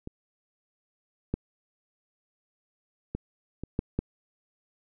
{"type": "clicks", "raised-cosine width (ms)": 3, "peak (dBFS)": [-24, -14, -18, -22, -13, -13], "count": 6, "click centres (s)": [0.074, 1.34, 3.15, 3.636, 3.791, 3.99], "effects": []}